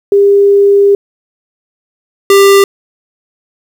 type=tone pair in turn; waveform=sine / square; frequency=401.2 / 395.9 Hz; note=G4 / G4; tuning=+40 / +17 cents; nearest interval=unison; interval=23 cents; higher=first; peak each=-3 dBFS; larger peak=neither; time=0.12-0.95 / 2.3-2.64 s; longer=first; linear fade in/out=2 ms; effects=7-bit